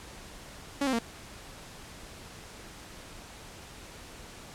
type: tone with pitch steps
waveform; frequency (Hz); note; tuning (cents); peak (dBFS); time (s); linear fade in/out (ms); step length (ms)
sawtooth; 281.2 / 262.8 / 231.1; C#4 / C4 / A#3; +25 / +8 / -15; -22; 0.81-0.99; 5; 60
effects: pink hiss -47 dBFS RMS until 4.54 s + low-pass 10000 Hz 12 dB/octave